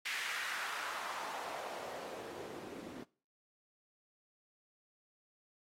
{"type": "noise with band-pass filter sweep", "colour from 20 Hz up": "white", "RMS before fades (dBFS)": -43, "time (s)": [0.05, 3.04], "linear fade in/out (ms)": 10, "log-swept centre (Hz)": [2200, 250], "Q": 2.1, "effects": ["noise-tail reverb RT60 0.4 s tail -21 dB re dry", "AAC 48 kbps"]}